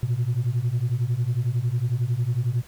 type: beating tone pair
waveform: sine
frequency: 114.9 / 125.9 Hz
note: A#2 / B2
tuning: -25 / +34 cents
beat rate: 11 Hz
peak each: -23 / -22 dBFS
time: 0.03-2.62 s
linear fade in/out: 0 ms
effects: tanh soft clip ceiling -17 dBFS + pink hiss -50 dBFS RMS until 2.67 s